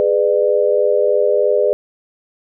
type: chord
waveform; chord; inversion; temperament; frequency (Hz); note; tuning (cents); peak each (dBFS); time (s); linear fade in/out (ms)
sine; G# diminished; none; just; 415.3 / 498.4 / 598; G#4 / B4 / D5; 0 / +16 / +31; -16; 0-1.73; 0
effects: none